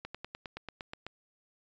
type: slowing click train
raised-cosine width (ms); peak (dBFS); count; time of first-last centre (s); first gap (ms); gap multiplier
0.3; -24; 10; 0.05-1.066; 96; 1.04
effects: resampled to 16000 Hz